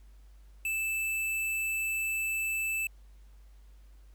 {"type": "tone", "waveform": "square", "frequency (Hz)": 2637, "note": "E7", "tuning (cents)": 0, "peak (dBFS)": -30, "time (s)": [0.65, 2.87], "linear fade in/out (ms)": 2, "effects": ["added 50 Hz sine -51 dBFS peak until 4.14 s", "pink hiss -69 dBFS RMS until 4.14 s"]}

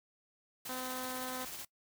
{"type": "noise with tremolo", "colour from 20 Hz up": "white", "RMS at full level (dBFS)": -43, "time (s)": [0.65, 1.65], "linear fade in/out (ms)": 5, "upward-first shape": "sine", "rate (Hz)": 16, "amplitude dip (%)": 35}
{"type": "tone", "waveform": "10% pulse", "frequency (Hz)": 255.5, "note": "C4", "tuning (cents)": -41, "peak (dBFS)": -31, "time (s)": [0.69, 1.45], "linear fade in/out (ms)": 2}
{"effects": ["noise-tail reverb RT60 0.1 s tail -21 dB re dry"]}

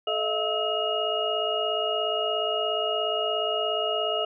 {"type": "tone cluster", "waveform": "sine", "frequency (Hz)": [433, 630, 687, 1293, 2864], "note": ["A4", "D#5", "F5", "E6", "F7"], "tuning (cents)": [-28, 21, -29, -34, 43], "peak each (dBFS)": [-31, -29, -31, -33, -29], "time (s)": [0.07, 4.25], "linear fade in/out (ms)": 5, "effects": []}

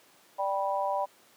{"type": "chord", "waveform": "sine", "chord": "G major", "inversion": "second", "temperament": "just", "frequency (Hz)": [588, 784, 980], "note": ["D5", "G5", "B5"], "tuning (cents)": [2, 0, -14], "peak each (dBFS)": -31, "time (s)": [0.38, 1.06], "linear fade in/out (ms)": 20, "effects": ["pink hiss -59 dBFS RMS until 1.36 s", "high-pass 300 Hz 12 dB/octave"]}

